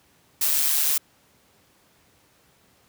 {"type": "noise with amplitude modulation", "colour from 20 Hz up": "blue", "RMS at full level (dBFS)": -19, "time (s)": [0.41, 0.98], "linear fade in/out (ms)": 5, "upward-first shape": "sine", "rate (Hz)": 146, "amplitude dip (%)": 60, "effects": ["pink hiss -60 dBFS RMS until 2.88 s", "high-pass 80 Hz 12 dB/octave"]}